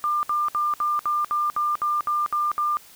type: tone bursts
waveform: sine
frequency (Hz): 1197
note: D6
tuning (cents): +33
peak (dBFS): -20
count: 11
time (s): 0.04-2.77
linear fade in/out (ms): 0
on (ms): 190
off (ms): 64
effects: white hiss -49 dBFS RMS until 2.95 s